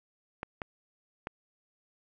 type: clicks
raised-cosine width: 0.5 ms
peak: -20 dBFS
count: 3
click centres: 0.431 / 0.618 / 1.271 s
effects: none